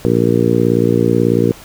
harmonic tone, 58.27 Hz, A#1, in tune, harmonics 2 / 3 / 4 / 5 / 6 / 7 / 8, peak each -18 / -18 / -18 / -18 / -18 / -18 / -18 dBFS, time 0.05-1.52 s, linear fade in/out 0 ms, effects pink hiss -38 dBFS RMS until 1.64 s

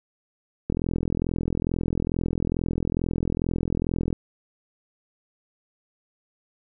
click train, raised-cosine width 3 ms, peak -12 dBFS, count 146, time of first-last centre 0.7-4.128 s, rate 42.3 Hz, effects none

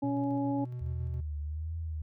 harmonic tone, 280 Hz, C#4, 18 cents sharp, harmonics 1 / 2 / 3, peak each -29 / -39 / -38 dBFS, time 0.02-0.65 s, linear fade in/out 10 ms
triangle tone with tremolo, 123.47 Hz, B2, in tune, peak -33 dBFS, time 0.03-1.21 s, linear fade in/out 10 ms, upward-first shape square, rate 7.2 Hz, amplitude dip 25%
sine tone with vibrato, 77.78 Hz, D#2, in tune, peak -33 dBFS, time 0.81-2.02 s, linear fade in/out 5 ms, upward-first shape triangle, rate 1.3 Hz, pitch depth 110 cents each way
effects none

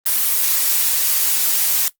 blue noise, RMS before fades -17 dBFS, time 0.06-1.88 s, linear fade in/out 0 ms, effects noise-tail reverb RT60 0.1 s tail -17 dB re dry + Opus 24 kbps

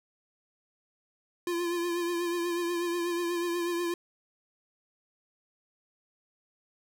square tone with vibrato, 345.6 Hz, F4, 18 cents flat, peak -29 dBFS, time 1.47-3.94 s, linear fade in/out 2 ms, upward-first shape triangle, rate 8.2 Hz, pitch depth 42 cents each way, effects none

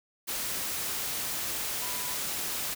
sine tone in noise, 990 Hz, B5, 4 cents sharp, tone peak -43 dBFS, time 1.8-2.15 s, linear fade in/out 20 ms, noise white, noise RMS -33 dBFS, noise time 0.27-2.75 s, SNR -13 dB, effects none

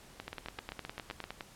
two click trains, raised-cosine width 0.3 ms, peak -23 / -24 dBFS, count 12 / 9, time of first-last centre 0.28-1.408 / 0.2-1.24 s, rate 9.75 / 7.69 Hz, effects pink hiss -56 dBFS RMS until 1.55 s + low-pass 12000 Hz 12 dB/octave

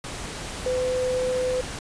sine tone in noise, 507 Hz, B4, 45 cents sharp, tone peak -22 dBFS, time 0.66-1.61 s, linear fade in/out 2 ms, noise pink, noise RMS -34 dBFS, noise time 0.04-1.79 s, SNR +9 dB, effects resampled to 22050 Hz

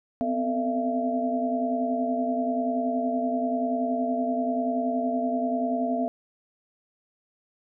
sine tone cluster, 251.3 / 261.8 / 446.5 / 619 / 680 Hz, B3 / C4 / A4 / D#5 / F5, +30 / +1 / +25 / -9 / -46 cents, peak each -27 / -35 / -36 / -35 / -27 dBFS, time 0.21-6.08 s, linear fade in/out 0 ms, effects none

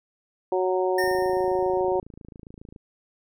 harmonic tone, 185 Hz, F#3, in tune, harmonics 2 / 3 / 4 / 5, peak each -23 / -27 / -29 / -31 dBFS, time 0.52-2 s, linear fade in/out 2 ms
square tone with exponential decay, 1825 Hz, A#6, 37 cents flat, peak -25 dBFS, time 0.98-1.81 s, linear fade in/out 5 ms, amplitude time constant 180 ms
click train, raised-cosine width 3 ms, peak -30 dBFS, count 48, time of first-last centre 1.04-2.762 s, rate 27.3 Hz
effects none

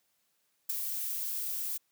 violet noise with ADSR envelope, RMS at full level -29 dBFS, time 0.69-1.78 s, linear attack 11 ms, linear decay 7 ms, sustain -6 dB, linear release 15 ms, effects white hiss -75 dBFS RMS until 1.91 s + high-pass 100 Hz 12 dB/octave

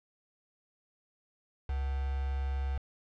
sine tone with quantisation, 68 Hz, C#2, 33 cents flat, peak -30 dBFS, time 1.69-2.78 s, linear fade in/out 5 ms, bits 7, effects low-pass 3000 Hz 12 dB/octave

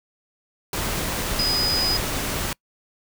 sine tone in noise, 4978 Hz, D#8, in tune, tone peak -20 dBFS, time 1.39-1.97 s, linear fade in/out 2 ms, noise pink, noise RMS -26 dBFS, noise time 0.73-2.53 s, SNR +3 dB, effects noise-tail reverb RT60 0.1 s tail -26 dB re dry

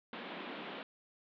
pink band-pass noise, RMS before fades -45 dBFS, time 0.13-0.83 s, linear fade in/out 2 ms, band 190 to 3700 Hz, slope 48 dB/octave, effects none

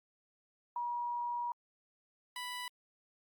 sine / 15% pulse tone pair in turn, 959 / 988.8 Hz, A#5 / B5, +49 / +2 cents, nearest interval minor second, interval 53 cents, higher second, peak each -34 / -33 dBFS, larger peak second, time 0.76-1.52 / 2.36-2.68 s, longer first, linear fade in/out 2 ms, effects Opus 48 kbps

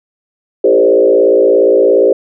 sine tone with frequency modulation, 460 Hz, A#4, 23 cents flat, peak -5 dBFS, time 0.64-2.13 s, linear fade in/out 5 ms, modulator 57.2 Hz, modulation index 1.8, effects none

